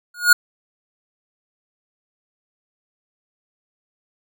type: tone with exponential growth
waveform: square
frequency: 1440 Hz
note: F#6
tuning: 47 cents flat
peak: -5 dBFS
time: 0.14-0.33 s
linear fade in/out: 5 ms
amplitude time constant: 40 ms
effects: none